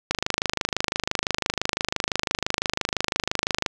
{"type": "click train", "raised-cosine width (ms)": 0.2, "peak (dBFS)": -4, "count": 93, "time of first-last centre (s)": [0.11, 3.662], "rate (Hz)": 25.9, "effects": []}